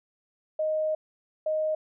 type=tone bursts at uneven times; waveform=sine; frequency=622.3 Hz; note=D#5; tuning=in tune; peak=-24 dBFS; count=2; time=0.59-0.95 / 1.46-1.75 s; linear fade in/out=5 ms; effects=none